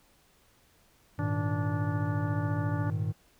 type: chord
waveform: triangle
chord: Ab suspended second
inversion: none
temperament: equal with one note detuned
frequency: 102.4 / 116.54 / 155.56 Hz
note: Ab2 / Bb2 / Eb3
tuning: -24 / 0 / 0 cents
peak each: -29 / -32 / -31 dBFS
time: 1.18-3.13 s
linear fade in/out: 20 ms
type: harmonic tone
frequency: 290.9 Hz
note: D4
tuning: 16 cents flat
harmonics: 1 / 2 / 3 / 4 / 5 / 6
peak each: -36 / -42 / -41 / -44 / -44 / -49 dBFS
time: 1.19-2.9 s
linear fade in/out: 0 ms
effects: pink hiss -64 dBFS RMS until 3.39 s